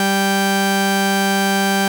sawtooth tone pair together, 196 / 784 Hz, G3 / G5, 0 / 0 cents, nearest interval 2 octaves, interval 2400 cents, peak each -13 dBFS, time 0-1.88 s, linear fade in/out 2 ms, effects none

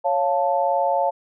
sine chord, Db augmented, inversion none, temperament equal, 554.4 / 698.5 / 880 Hz, Db5 / F5 / A5, 0 / 0 / 0 cents, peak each -22 dBFS, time 0.04-1.11 s, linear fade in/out 20 ms, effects none

